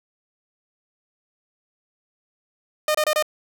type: tone bursts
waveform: sawtooth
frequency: 611 Hz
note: D#5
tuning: 32 cents flat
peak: -14 dBFS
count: 4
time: 2.88-3.225 s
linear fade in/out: 2 ms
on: 66 ms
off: 27 ms
effects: none